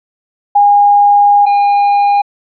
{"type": "tone pair in turn", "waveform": ["sine", "triangle"], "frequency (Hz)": [816, 811.3], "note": ["G#5", "G#5"], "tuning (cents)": [-31, -41], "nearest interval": "unison", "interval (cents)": 10, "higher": "first", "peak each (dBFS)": [-4, -5], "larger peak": "first", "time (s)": [[0.55, 1.46], [1.46, 2.22]], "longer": "first", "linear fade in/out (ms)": 10, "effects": ["resampled to 11025 Hz"]}